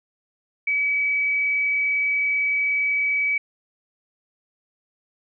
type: tone with frequency modulation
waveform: sine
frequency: 2282 Hz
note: C#7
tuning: 50 cents sharp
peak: -19 dBFS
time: 0.67-3.38 s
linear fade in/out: 5 ms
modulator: 37.6 Hz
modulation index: 0.47
effects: none